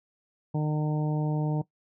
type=harmonic tone; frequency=151.9 Hz; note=D#3; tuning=41 cents flat; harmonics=1 / 2 / 3 / 4 / 5 / 6; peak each=-25 / -33 / -37 / -40 / -41 / -41 dBFS; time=0.54-1.62 s; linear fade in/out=10 ms; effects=noise-tail reverb RT60 0.1 s tail -18 dB re dry